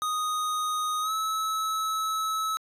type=tone with pitch glide; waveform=square; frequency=1244 to 1296.8 Hz; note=D#6 to E6; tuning=-1 to -29 cents; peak=-27 dBFS; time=0.02-2.57 s; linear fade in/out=0 ms; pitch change=+72 cents; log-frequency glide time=1.01-1.12 s; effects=resampled to 32000 Hz